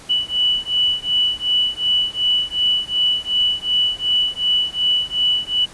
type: beating tone pair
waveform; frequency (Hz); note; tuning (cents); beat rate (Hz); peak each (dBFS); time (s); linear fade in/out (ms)
sine; 2959 / 2961.7; F#7 / F#7; -1 / +1; 2.7; -19; 0.09-5.66; 20
effects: pink hiss -41 dBFS RMS until 5.73 s + resampled to 24000 Hz